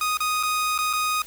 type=tone with dropouts; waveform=sawtooth; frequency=1244.5 Hz; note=D#6; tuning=in tune; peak=-18 dBFS; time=0.01-1.22 s; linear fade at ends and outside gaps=2 ms; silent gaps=0.172-0.204 / 0.429-0.433 / 0.779-0.787 / 0.93-0.934 s; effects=added 60 Hz sine -53 dBFS peak until 1.26 s + white hiss -44 dBFS RMS until 1.26 s